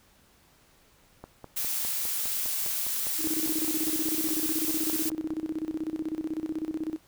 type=click train; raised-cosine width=1 ms; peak=-27 dBFS; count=21; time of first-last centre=1.24-5.305 s; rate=4.92 Hz
type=noise; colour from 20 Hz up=blue; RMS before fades=-30 dBFS; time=1.56-5.1 s; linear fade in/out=10 ms
type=tone with tremolo; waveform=sine; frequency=314.9 Hz; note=D#4; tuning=21 cents sharp; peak=-27 dBFS; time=3.18-6.99 s; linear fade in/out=50 ms; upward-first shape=square; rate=16 Hz; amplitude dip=80%
effects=pink hiss -61 dBFS RMS until 7.07 s